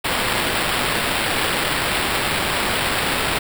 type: noise with sample-and-hold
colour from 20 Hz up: blue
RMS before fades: -21 dBFS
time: 0.04-3.39 s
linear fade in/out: 10 ms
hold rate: 6300 Hz
effects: none